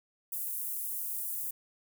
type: high-pass noise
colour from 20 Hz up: pink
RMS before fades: -36 dBFS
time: 0.32-1.51 s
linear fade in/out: 5 ms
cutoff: 11000 Hz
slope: 24 dB/octave
effects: none